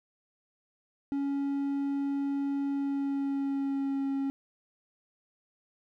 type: tone with pitch glide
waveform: triangle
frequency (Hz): 279.3 to 273.7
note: C#4 to C#4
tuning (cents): +13 to -22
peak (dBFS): -26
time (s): 1.12-4.3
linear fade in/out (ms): 0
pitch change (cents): -35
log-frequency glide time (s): 2.71-4.08
effects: none